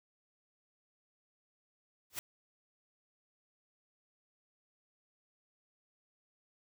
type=noise with exponential growth; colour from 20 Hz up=white; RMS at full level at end=-34 dBFS; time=2.1-2.19 s; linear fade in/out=1 ms; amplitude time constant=18 ms; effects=none